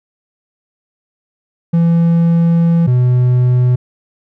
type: tone pair in turn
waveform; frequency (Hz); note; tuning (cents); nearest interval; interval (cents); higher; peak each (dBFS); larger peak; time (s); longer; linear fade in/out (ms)
triangle; 168.1 / 124.74; E3 / B2; +34 / +18; perfect fourth; 516; first; -6; neither; 1.73-2.87 / 2.87-3.76; first; 10
effects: none